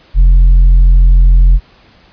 sine tone with tanh clipping, 43.41 Hz, F1, 10 cents flat, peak -3 dBFS, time 0.14-1.6 s, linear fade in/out 50 ms, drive 3 dB, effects pink hiss -45 dBFS RMS until 2.12 s + resampled to 11025 Hz

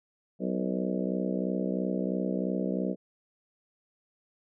harmonic tone with a mistuned harmonic, 63 Hz, B1, 35 cents sharp, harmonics 3 / 4 / 5 / 6 / 7 / 8 / 9 / 10, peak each -31 / -34 / -36 / -38 / -39 / -38 / -39 / -41 dBFS, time 0.39-2.96 s, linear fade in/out 50 ms, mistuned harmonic 7, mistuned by +58 cents, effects none

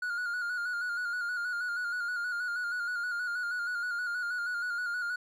triangle tone with vibrato, 1438 Hz, F#6, 50 cents flat, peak -29 dBFS, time 0.02-5.16 s, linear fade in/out 5 ms, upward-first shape square, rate 6.3 Hz, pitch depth 39 cents each way, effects none

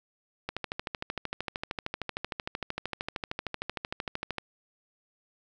click train, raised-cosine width 0.3 ms, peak -16 dBFS, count 52, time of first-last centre 0.49-4.383 s, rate 13.1 Hz, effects none

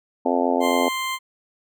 harmonic tone, 87.31 Hz, F2, in tune, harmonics 3 / 4 / 5 / 6 / 7 / 8 / 9 / 10, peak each -23 / -28 / -26 / -27 / -26 / -26 / -30 / -27 dBFS, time 0.25-0.89 s, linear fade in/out 10 ms
20% pulse tone, 1046.5 Hz, C6, in tune, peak -19 dBFS, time 0.6-1.19 s, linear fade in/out 50 ms
effects none

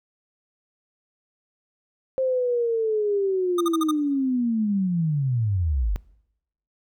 sine linear sweep, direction down, 529 to 43.65 Hz, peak -20 dBFS, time 2.18-5.96 s, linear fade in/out 0 ms
square tone bursts, 1225 Hz, D#6, 27 cents flat, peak -24 dBFS, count 5, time 3.58-3.912 s, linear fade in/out 5 ms, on 28 ms, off 48 ms
effects noise-tail reverb RT60 0.8 s tail -23 dB re dry

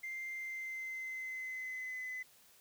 sine tone with pitch glide, 2093 to 2019 Hz, C7 to B6, 0 to +38 cents, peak -38 dBFS, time 0.03-2.23 s, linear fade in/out 10 ms, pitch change -62 cents, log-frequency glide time 0.32-2.11 s, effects tanh soft clip ceiling -37 dBFS + white hiss -64 dBFS RMS until 2.6 s

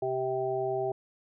harmonic tone, 130 Hz, C3, 11 cents flat, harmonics 1 / 3 / 5 / 6, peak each -41 / -30 / -33 / -35 dBFS, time 0.02-0.92 s, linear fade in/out 5 ms, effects none

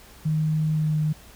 sine tone with pitch glide, 155.56 to 153.6 Hz, D#3 to D#3, 0 to -22 cents, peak -20 dBFS, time 0.25-1.13 s, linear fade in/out 10 ms, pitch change -22 cents, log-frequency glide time 0.72-0.95 s, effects added 60 Hz sine -51 dBFS peak until 1.35 s + pink hiss -49 dBFS RMS until 1.35 s

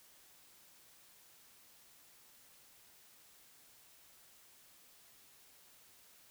silence, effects white hiss -63 dBFS RMS until 6.3 s

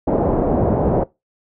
white low-pass noise, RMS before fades -17 dBFS, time 0.07-1.04 s, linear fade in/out 10 ms, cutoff 650 Hz, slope 24 dB/octave, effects noise-tail reverb RT60 0.2 s tail -20 dB re dry

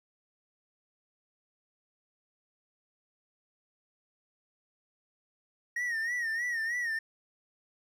triangle tone with vibrato, 1871 Hz, A#6, 6 cents sharp, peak -28 dBFS, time 5.76-6.99 s, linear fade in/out 5 ms, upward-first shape sine, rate 3.2 Hz, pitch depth 89 cents each way, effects none

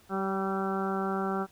harmonic tone with a mistuned harmonic, 193.1 Hz, G3, 26 cents flat, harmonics 1 / 2 / 3 / 4 / 5 / 6 / 7 / 8, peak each -32 / -33 / -41 / -35 / -43 / -40 / -36 / -45 dBFS, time 0.09-1.47 s, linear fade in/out 50 ms, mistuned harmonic 3, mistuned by -17 cents, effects pink hiss -60 dBFS RMS until 1.51 s

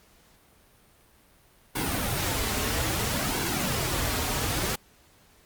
pink noise with flanger, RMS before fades -28 dBFS, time 1.75-4.76 s, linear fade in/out 10 ms, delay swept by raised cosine 1.6 to 6 ms, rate 0.6 Hz, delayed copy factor -0.6, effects pink hiss -59 dBFS RMS until 5.45 s + Opus 48 kbps

